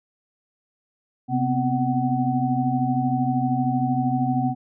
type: tone cluster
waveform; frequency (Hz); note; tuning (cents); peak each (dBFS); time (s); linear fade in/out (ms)
sine; 131.5 / 245.8 / 258.7 / 751; C3 / B3 / C4 / F#5; +9 / -8 / -19 / +26; -25; 1.28-4.55; 50
effects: none